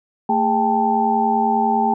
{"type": "tone cluster", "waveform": "sine", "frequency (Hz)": [223.8, 408.6, 789, 879], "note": ["A3", "G#4", "G5", "A5"], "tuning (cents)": [30, -28, 11, -2], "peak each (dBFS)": [-21, -25, -18, -20], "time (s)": [0.29, 1.94], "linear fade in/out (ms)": 5, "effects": []}